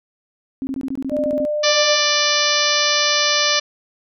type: tone bursts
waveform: sine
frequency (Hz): 267.2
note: C4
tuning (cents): +36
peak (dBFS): -21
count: 12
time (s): 0.62-1.451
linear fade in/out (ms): 0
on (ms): 50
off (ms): 21
type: tone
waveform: sine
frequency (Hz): 599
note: D5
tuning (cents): +34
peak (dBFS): -18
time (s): 1.09-2.01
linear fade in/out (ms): 50
type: harmonic tone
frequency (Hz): 590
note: D5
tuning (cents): +8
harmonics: 1 / 2 / 3 / 4 / 5 / 6 / 7 / 8 / 9 / 10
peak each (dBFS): -24 / -24 / -24 / -24 / -24 / -24 / -24 / -24 / -24 / -24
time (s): 1.63-3.6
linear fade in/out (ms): 10
effects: none